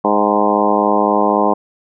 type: harmonic tone with a mistuned harmonic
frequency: 103.83 Hz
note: G#2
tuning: in tune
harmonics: 2 / 3 / 4 / 5 / 6 / 7 / 8 / 9 / 10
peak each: -20 / -20 / -20 / -20 / -20 / -20 / -20 / -20 / -20 dBFS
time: 0.04-1.54 s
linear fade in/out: 10 ms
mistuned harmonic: 7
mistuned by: +32 cents
effects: none